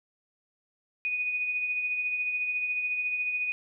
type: tone with tremolo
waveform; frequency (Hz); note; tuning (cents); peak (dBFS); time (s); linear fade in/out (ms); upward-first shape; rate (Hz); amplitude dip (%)
sine; 2480; D#7; -6; -25; 1.05-3.52; 0; triangle; 14; 45
effects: none